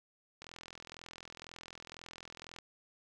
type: click train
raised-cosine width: 0.2 ms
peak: -30 dBFS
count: 92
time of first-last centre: 0.42-2.587 s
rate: 42 Hz
effects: none